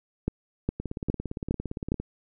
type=two click trains; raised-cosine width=3 ms; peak=-19 / -12 dBFS; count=22 / 5; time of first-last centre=0.8-2 / 0.28-1.919 s; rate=17.5 / 2.44 Hz; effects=none